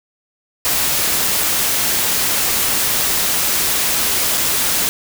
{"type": "noise with dropouts", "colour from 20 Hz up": "white", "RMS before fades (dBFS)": -17, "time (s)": [0.65, 4.89], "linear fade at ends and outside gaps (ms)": 0, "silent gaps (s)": [4.374, 4.378], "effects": []}